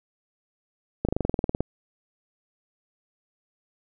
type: slowing click train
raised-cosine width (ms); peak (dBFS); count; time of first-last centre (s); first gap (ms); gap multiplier
2; -10; 13; 1.05-1.606; 37; 1.04
effects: none